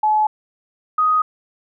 sine tone pair in turn, 856 / 1249.7 Hz, A5 / D#6, -48 / +7 cents, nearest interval perfect fifth, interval 655 cents, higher second, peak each -13 / -13 dBFS, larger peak neither, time 0.03-0.27 / 0.98-1.22 s, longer neither, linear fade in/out 5 ms, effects none

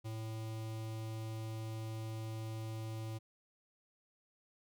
square tone with notch filter, 110.8 Hz, A2, 13 cents sharp, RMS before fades -42 dBFS, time 0.04-3.19 s, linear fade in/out 20 ms, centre 1600 Hz, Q 1.9, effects none

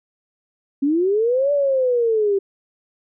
sine linear two-way sweep, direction up then down, 268.4 to 582 to 387 Hz, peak -15 dBFS, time 0.82-2.39 s, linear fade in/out 10 ms, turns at 1.52 s, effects none

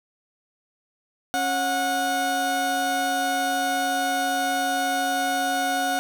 30% pulse tone pair together, 273.8 / 731 Hz, C#4 / F#5, -21 / -21 cents, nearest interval octave + perfect fourth, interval 1700 cents, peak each -27 / -20 dBFS, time 1.34-5.99 s, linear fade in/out 0 ms, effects none

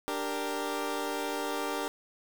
20% pulse chord, G minor, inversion second, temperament equal, 293.7 / 392 / 466.2 Hz, D4 / G4 / Bb4, 0 / 0 / 0 cents, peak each -31 dBFS, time 0.08-1.88 s, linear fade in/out 0 ms, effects 8-bit

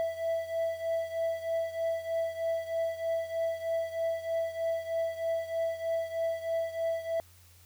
triangle beating tone pair, 659.3 / 662.5 Hz, E5 / E5, 0 / +9 cents, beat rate 3.2 Hz, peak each -29 / -33 dBFS, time 0-7.2 s, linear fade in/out 0 ms, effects added 88 Hz sine -57 dBFS peak until 7.65 s + white hiss -60 dBFS RMS until 7.65 s

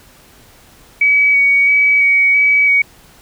sine tone with vibrato, 2264 Hz, C#7, 36 cents sharp, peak -8 dBFS, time 1.01-2.82 s, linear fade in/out 5 ms, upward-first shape square, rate 1.5 Hz, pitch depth 11 cents each way, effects pink hiss -45 dBFS RMS until 3.21 s

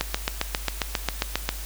click train, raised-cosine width 0.2 ms, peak -5 dBFS, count 12, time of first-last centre 0.01-1.49 s, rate 7.43 Hz, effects added 50 Hz sine -33 dBFS peak until 1.65 s + white hiss -39 dBFS RMS until 1.65 s

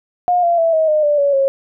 sine tone with pitch steps, 714 / 686.9 / 660.8 / 635.7 / 611.6 / 588.4 / 566 / 544.6 Hz, F5 / F5 / E5 / D#5 / D#5 / D5 / C#5 / C#5, +38 / -29 / +4 / +37 / -30 / +3 / +36 / -31 cents, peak -11 dBFS, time 0.28-1.48 s, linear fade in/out 0 ms, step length 150 ms, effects none

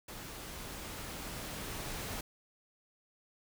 pink noise with level ramp, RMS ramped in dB -46 to -40 dBFS, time 0.08-2.21 s, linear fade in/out 5 ms, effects none

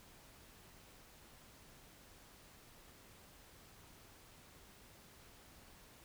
silence, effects pink hiss -61 dBFS RMS until 6.04 s

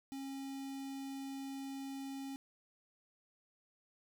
square tone with notch filter, 271.9 Hz, C#4, 33 cents flat, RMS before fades -44 dBFS, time 0.12-2.36 s, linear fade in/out 0 ms, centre 1500 Hz, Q 1.2, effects none

